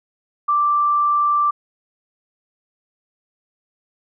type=tone; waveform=sine; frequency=1174.7 Hz; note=D6; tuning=in tune; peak=-14 dBFS; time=0.48-1.51 s; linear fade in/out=10 ms; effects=none